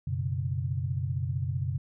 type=chord; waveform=sine; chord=F# suspended fourth; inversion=none; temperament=just; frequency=92.5 / 123.33 / 138.75 Hz; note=F#2 / B2 / C#3; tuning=0 / -2 / +2 cents; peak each=-32 dBFS; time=0.07-1.78 s; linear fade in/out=5 ms; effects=none